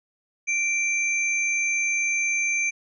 sine tone pair together, 2349 / 6271 Hz, D7 / G8, 0 / 0 cents, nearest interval octave + perfect fourth, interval 1700 cents, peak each -22 / -29 dBFS, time 0.47-2.71 s, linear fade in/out 20 ms, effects none

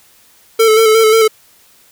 square tone with vibrato, 441.7 Hz, A4, 7 cents sharp, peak -7 dBFS, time 0.59-1.28 s, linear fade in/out 10 ms, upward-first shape square, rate 5.6 Hz, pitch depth 29 cents each way, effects white hiss -48 dBFS RMS until 1.91 s

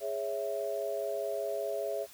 sine chord, C# minor, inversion second, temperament equal, 415.3 / 554.4 / 659.3 Hz, G#4 / C#5 / E5, 0 / 0 / 0 cents, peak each -37 / -36 / -35 dBFS, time 0-2.07 s, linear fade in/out 50 ms, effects white hiss -54 dBFS RMS until 2.13 s

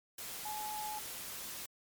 sine tone in noise, 850 Hz, G#5, 40 cents sharp, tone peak -39 dBFS, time 0.45-0.99 s, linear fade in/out 5 ms, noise white, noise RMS -44 dBFS, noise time 0.18-1.66 s, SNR +2 dB, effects MP3 96 kbps

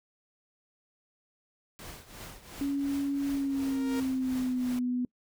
pink noise with tremolo, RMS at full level -43 dBFS, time 1.79-4.79 s, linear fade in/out 0 ms, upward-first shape triangle, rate 2.8 Hz, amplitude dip 80%
sine tone with pitch glide, 280 to 248 Hz, C#4 to B3, +18 to +7 cents, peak -27 dBFS, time 2.61-5.05 s, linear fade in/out 2 ms, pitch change -211 cents, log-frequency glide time 3.27-4.76 s
sawtooth tone with exponential growth, 467.3 Hz, A#4, 4 cents sharp, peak -30 dBFS, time 3.17-4 s, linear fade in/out 1 ms, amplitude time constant 180 ms
effects noise-tail reverb RT60 0.1 s tail -25 dB re dry

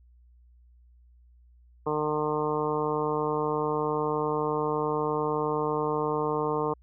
harmonic tone, 151.6 Hz, D#3, 45 cents flat, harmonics 1 / 2 / 3 / 4 / 5 / 6 / 7 / 8, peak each -36 / -34 / -28 / -38 / -37 / -34 / -33 / -39 dBFS, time 1.86-6.74 s, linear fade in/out 10 ms, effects added 60 Hz sine -54 dBFS peak until 6.82 s

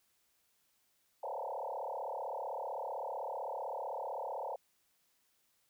sine tone with frequency modulation, 716 Hz, F5, 43 cents sharp, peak -37 dBFS, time 1.23-4.56 s, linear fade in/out 5 ms, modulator 35.7 Hz, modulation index 6.1, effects white hiss -75 dBFS RMS until 5.69 s

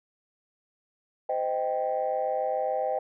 sine chord, C minor, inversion none, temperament equal with one note detuned, 515.2 / 622.3 / 784 Hz, C5 / Eb5 / G5, -27 / 0 / 0 cents, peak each -29 dBFS, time 1.29-2.99 s, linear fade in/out 5 ms, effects tanh soft clip ceiling -18 dBFS

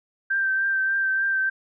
sine tone with vibrato, 1567 Hz, G6, 1 cent flat, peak -20 dBFS, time 0.3-1.5 s, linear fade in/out 10 ms, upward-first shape triangle, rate 3.4 Hz, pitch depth 25 cents each way, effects none

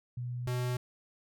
sine / square tone pair in turn, 122.7 / 124.34 Hz, B2 / B2, -11 / +12 cents, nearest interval unison, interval 23 cents, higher second, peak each -34 / -31 dBFS, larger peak second, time 0.17-0.47 / 0.47-0.77 s, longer neither, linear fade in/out 5 ms, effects none

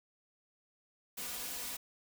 white noise with comb filter, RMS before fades -41 dBFS, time 1.17-1.77 s, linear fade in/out 10 ms, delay 4.1 ms, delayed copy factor +0.8, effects none

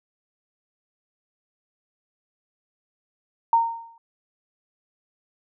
sine tone with exponential decay, 921 Hz, A#5, 21 cents flat, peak -12 dBFS, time 3.53-3.98 s, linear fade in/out 2 ms, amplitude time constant 97 ms, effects none

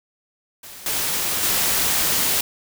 white noise with level steps, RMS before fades -39 / -23 / -20 dBFS, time 0.63-2.41 s, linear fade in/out 5 ms, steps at 0.86 / 1.43 s, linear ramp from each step 2 ms, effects none

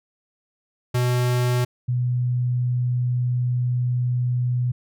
square / sine tone pair in turn, 123.7 / 123.7 Hz, B2 / B2, +3 / +3 cents, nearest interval unison, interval 0 cents, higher neither, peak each -19 dBFS, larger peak neither, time 0.94-1.65 / 1.88-4.72 s, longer second, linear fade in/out 10 ms, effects none

